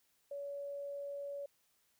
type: tone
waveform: sine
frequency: 566 Hz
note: C#5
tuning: 36 cents sharp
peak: -40 dBFS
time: 0.31-1.46 s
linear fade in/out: 5 ms
effects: white hiss -75 dBFS RMS until 1.99 s